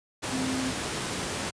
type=tone in noise; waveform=sine; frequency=260.2 Hz; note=C4; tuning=9 cents flat; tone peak=-28 dBFS; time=0.31-0.72 s; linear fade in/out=20 ms; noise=pink; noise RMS=-31 dBFS; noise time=0.22-1.51 s; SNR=0 dB; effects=high-pass 100 Hz 12 dB/octave + resampled to 22050 Hz